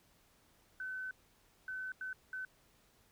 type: tone bursts at uneven times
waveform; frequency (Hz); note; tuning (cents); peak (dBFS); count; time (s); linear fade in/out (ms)
sine; 1518; F#6; +44; -39; 4; 0.8-1.11 / 1.68-1.92 / 2.01-2.13 / 2.33-2.45; 2
effects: pink hiss -69 dBFS RMS until 3.11 s